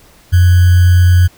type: tone with sample-and-hold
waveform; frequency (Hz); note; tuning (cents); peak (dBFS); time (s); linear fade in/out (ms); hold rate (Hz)
sine; 89.1; F2; +35; -4; 0.32-1.28; 20; 1575
effects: pink hiss -45 dBFS RMS until 1.37 s